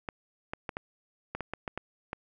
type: clicks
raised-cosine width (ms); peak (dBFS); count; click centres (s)
0.5; -19; 10; 0.088 / 0.535 / 0.692 / 0.769 / 1.35 / 1.407 / 1.536 / 1.678 / 1.776 / 2.131
effects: none